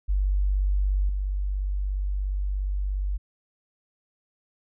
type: tone with level steps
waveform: sine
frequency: 48.52 Hz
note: G1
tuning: 17 cents flat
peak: -20 / -24 dBFS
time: 0.08-3.18 s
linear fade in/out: 20 ms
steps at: 1.09 s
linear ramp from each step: 2 ms
effects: none